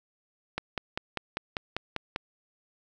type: click train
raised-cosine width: 0.3 ms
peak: -14 dBFS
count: 9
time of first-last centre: 0.58-2.161 s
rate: 5.06 Hz
effects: none